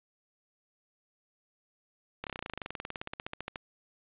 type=slowing click train; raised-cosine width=0.3 ms; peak=-20 dBFS; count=28; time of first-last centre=2.24-3.558 s; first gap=28 ms; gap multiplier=1.04; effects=resampled to 8000 Hz + 10-bit